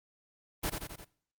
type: noise with echo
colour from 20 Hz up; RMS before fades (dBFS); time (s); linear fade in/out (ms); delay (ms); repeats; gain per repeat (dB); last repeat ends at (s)
pink; -32; 0.63-0.7; 10; 87; 4; -4; 1.048
effects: noise-tail reverb RT60 0.5 s tail -20 dB re dry + Opus 24 kbps